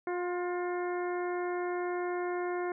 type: harmonic tone with a mistuned harmonic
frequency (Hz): 355.7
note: F4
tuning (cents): +32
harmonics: 1 / 2 / 3 / 4 / 5 / 6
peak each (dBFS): -32 / -38 / -42 / -44 / -46 / -48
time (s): 0.07-2.72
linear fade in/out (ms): 2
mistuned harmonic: 3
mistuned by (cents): -20
effects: none